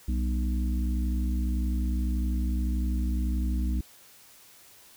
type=harmonic tone with a mistuned harmonic; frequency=61.74 Hz; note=B1; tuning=in tune; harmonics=1 / 3 / 4 / 5; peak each=-25 / -35 / -37 / -39 dBFS; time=0.08-3.81 s; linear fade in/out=5 ms; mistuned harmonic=3; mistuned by=+91 cents; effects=white hiss -54 dBFS RMS until 4.96 s